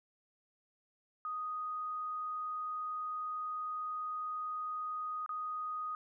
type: tone with dropouts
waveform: sine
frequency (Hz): 1244.5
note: D#6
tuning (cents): 0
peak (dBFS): -36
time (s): 1.25-5.95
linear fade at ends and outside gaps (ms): 1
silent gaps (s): 5.262-5.292
effects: none